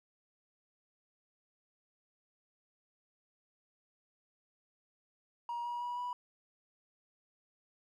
triangle tone with pitch steps, 950 / 959.9 / 970 / 980.1 Hz, A#5 / B5 / B5 / B5, +33 / -50 / -31 / -13 cents, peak -33 dBFS, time 5.49-6.13 s, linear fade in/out 2 ms, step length 160 ms, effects tanh soft clip ceiling -31 dBFS

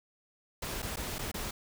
pink noise with dropouts, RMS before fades -37 dBFS, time 0.62-1.51 s, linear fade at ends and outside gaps 5 ms, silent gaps 0.821-0.826 / 0.96-0.969 / 1.185-1.19 / 1.316-1.341 s, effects none

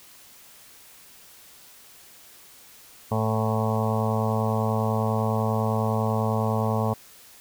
harmonic tone, 110 Hz, A2, in tune, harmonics 1 / 2 / 4 / 5 / 6 / 7 / 8 / 9 / 10, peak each -25 / -28 / -31 / -32 / -33 / -33 / -34 / -35 / -35 dBFS, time 3.11-6.94 s, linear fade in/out 10 ms, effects white hiss -50 dBFS RMS until 7.4 s

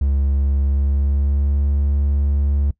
triangle tone with pitch glide, 69.3 to 70.96 Hz, C#2 to C#2, 0 to +41 cents, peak -13 dBFS, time 0.01-2.71 s, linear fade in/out 5 ms, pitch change +41 cents, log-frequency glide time 0.64-1.64 s, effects noise-tail reverb RT60 0.1 s tail -21 dB re dry

